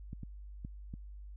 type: clicks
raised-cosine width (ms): 5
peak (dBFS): -30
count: 4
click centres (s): 0.131 / 0.233 / 0.649 / 0.939
effects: added 50 Hz sine -45 dBFS peak until 1.36 s